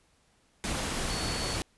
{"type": "tone in noise", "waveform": "sine", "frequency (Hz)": 4435, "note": "C#8", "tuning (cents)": 0, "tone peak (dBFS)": -37, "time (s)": [1.1, 1.56], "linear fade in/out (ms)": 0, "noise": "pink", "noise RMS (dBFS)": -32, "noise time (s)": [0.64, 1.62], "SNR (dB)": -8, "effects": ["pink hiss -67 dBFS RMS until 1.77 s", "resampled to 24000 Hz"]}